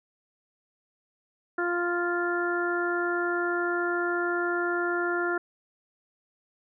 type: harmonic tone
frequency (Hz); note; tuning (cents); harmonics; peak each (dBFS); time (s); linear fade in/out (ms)
349.2; F4; 0; 1 / 2 / 3 / 4 / 5; -28 / -34 / -38 / -29 / -36; 1.58-5.38; 5
effects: none

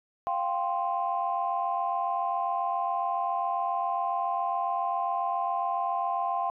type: chord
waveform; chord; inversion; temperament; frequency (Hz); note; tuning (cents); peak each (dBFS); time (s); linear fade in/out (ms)
sine; F suspended second; none; just; 698.5 / 785.8 / 1047.7; F5 / G5 / C6; 0 / +4 / +2; -30; 0.27-6.5; 0
effects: tanh soft clip ceiling -17 dBFS

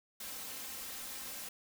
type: noise with comb filter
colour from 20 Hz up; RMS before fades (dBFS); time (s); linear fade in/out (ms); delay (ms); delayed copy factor
white; -44; 0.2-1.49; 5; 3.8; +0.6
effects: none

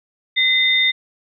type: tone pair together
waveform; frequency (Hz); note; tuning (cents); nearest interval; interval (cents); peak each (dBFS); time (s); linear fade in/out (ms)
sine; 2042 / 3638; C7 / A#7; -43 / -43; minor seventh; 1000; -16; 0.36-0.92; 20
effects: none

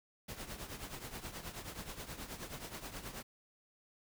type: noise with tremolo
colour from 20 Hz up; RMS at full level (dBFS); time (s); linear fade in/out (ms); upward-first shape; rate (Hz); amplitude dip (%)
pink; -43; 0.28-3.23; 10; triangle; 9.4; 75
effects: none

